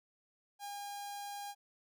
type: tone with notch filter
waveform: sawtooth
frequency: 811 Hz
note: G#5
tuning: 41 cents flat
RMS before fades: -44 dBFS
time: 0.59-1.55 s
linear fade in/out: 50 ms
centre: 2000 Hz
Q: 1.1
effects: none